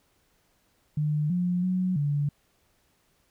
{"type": "tone with pitch steps", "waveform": "sine", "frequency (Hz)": [150.3, 178.3, 184, 144.7], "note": ["D3", "F3", "F#3", "D3"], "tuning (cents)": [40, 36, -9, -25], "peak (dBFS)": -23, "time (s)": [0.97, 2.29], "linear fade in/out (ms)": 5, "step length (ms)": 330, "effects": ["pink hiss -68 dBFS RMS until 3.3 s"]}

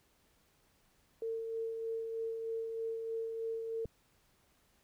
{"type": "tone with tremolo", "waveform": "sine", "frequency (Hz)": 452.3, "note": "A4", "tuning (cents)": 48, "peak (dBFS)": -34, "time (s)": [1.22, 3.85], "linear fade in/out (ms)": 2, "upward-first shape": "sine", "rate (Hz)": 3.2, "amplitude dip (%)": 35}
{"type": "click", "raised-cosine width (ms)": 5, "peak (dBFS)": -32, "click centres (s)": 3.856}
{"effects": ["pink hiss -71 dBFS RMS until 4.83 s"]}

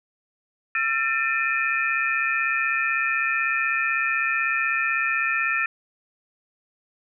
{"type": "tone cluster", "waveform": "sine", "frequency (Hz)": [1353, 1791, 2412, 2548], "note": ["E6", "A6", "D7", "D#7"], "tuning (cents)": [45, 30, 46, 41], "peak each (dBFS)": [-27, -24, -27, -29], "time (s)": [0.75, 5.66], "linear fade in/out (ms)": 2, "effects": []}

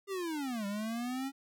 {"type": "linear two-way sweep", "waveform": "square", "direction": "down then up", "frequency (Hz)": [404, 197.1, 276.4], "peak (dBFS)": -35, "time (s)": [0.07, 1.32], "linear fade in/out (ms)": 50, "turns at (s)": 0.66, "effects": []}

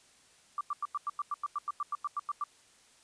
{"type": "tone bursts", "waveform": "sine", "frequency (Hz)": 1172, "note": "D6", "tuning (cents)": -4, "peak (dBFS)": -30, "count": 16, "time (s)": [0.58, 2.439], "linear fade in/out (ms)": 2, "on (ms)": 29, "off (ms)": 93, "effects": ["white hiss -62 dBFS RMS until 3.03 s", "resampled to 22050 Hz"]}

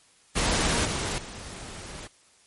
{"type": "noise with level steps", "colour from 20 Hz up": "pink", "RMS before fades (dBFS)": [-24, -29, -40], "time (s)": [0.35, 2.08], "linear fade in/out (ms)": 20, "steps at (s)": [0.85, 1.18], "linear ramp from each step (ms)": 2, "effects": ["white hiss -59 dBFS RMS until 2.46 s", "MP3 48 kbps"]}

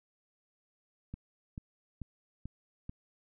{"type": "click train", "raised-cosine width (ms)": 5, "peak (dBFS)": -28, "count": 5, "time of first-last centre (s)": [1.14, 2.894], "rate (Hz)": 2.28, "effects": []}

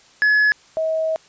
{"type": "tone pair in turn", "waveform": ["triangle", "sine"], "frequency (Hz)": [1700, 639], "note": ["G#6", "D#5"], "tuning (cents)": [40, 46], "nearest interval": "octave + perfect fourth", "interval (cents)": 1694, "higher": "first", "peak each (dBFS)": [-11, -18], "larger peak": "first", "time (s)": [[0.22, 0.52], [0.77, 1.16]], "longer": "second", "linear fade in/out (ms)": 0, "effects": ["white hiss -51 dBFS RMS until 1.28 s", "resampled to 16000 Hz"]}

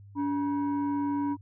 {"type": "tone pair together", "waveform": "sine", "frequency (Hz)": [286, 961], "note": ["D4", "B5"], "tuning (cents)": [-46, -48], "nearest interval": "octave + major sixth", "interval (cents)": 2098, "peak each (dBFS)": [-25, -32], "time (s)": [0.15, 1.37], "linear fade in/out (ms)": 50, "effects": ["tanh soft clip ceiling -23 dBFS", "added 100 Hz sine -47 dBFS peak until 1.41 s"]}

